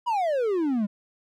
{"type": "exponential sweep", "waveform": "triangle", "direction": "down", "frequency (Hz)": [1000, 196], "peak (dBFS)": -20, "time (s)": [0.06, 0.87], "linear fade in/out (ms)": 20, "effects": []}